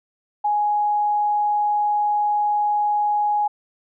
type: tone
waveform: sine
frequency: 833 Hz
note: G#5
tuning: 5 cents sharp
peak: -17 dBFS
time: 0.44-3.48 s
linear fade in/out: 10 ms
effects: none